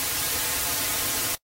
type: noise with comb filter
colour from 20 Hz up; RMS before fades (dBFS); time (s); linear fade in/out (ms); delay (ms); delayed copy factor
white; -26; 0-1.35; 0; 5.2; -0.65
effects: noise-tail reverb RT60 0.1 s tail -26 dB re dry + AAC 48 kbps